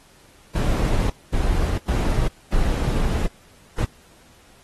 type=noise bursts at uneven times; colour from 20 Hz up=brown; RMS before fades=-20 dBFS; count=5; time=0.55-1.1 / 1.33-1.78 / 1.88-2.28 / 2.52-3.27 / 3.78-3.85 s; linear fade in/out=5 ms; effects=pink hiss -53 dBFS RMS until 4.63 s + AAC 32 kbps